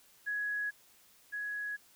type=tone pair in turn; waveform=sine; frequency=1673 / 1673 Hz; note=G#6 / G#6; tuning=+12 / +12 cents; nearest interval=unison; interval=0 cents; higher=neither; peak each=-32 / -35 dBFS; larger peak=first; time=0.26-0.71 / 1.32-1.77 s; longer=neither; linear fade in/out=20 ms; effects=white hiss -63 dBFS RMS until 1.95 s